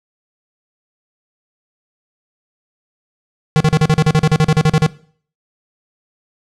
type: tone bursts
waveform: square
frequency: 155.3 Hz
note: D#3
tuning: 3 cents flat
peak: -9 dBFS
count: 16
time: 3.56-4.864 s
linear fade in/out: 0 ms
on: 44 ms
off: 40 ms
effects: noise-tail reverb RT60 0.5 s tail -20 dB re dry + low-pass 7000 Hz 12 dB/octave